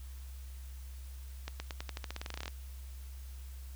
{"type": "accelerating click train", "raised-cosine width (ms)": 0.2, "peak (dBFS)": -22, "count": 18, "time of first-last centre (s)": [1.48, 2.48], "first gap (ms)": 120, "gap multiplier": 0.9, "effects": ["added 65 Hz sine -43 dBFS peak until 3.75 s", "white hiss -59 dBFS RMS until 3.75 s"]}